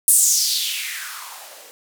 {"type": "noise with band-pass filter sweep", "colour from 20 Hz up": "violet", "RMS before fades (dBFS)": -21, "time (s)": [0.08, 1.71], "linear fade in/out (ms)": 0, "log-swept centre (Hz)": [10000, 420], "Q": 3.8, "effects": []}